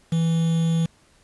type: tone with quantisation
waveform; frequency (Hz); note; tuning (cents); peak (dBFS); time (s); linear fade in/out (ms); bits
triangle; 164.7; E3; -1; -16; 0.12-0.86; 5; 6
effects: pink hiss -58 dBFS RMS until 1.23 s + resampled to 24000 Hz